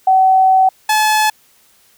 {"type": "tone pair in turn", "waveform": ["sine", "sawtooth"], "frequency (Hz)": [758, 859.5], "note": ["F#5", "A5"], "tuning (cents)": [42, -41], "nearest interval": "major second", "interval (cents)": 217, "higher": "second", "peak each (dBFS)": -7, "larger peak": "neither", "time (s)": [[0.07, 0.69], [0.89, 1.3]], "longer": "first", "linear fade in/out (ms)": 5, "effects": ["white hiss -52 dBFS RMS until 1.97 s"]}